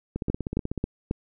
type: two click trains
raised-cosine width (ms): 3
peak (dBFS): -12 / -16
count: 4 / 11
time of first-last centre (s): 0.3-1.111 / 0.16-0.777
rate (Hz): 3.7 / 16.2
effects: none